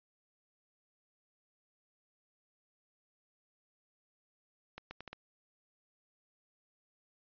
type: accelerating click train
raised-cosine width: 0.3 ms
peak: -28 dBFS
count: 5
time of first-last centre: 4.78-5.13 s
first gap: 130 ms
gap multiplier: 0.74
effects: resampled to 11025 Hz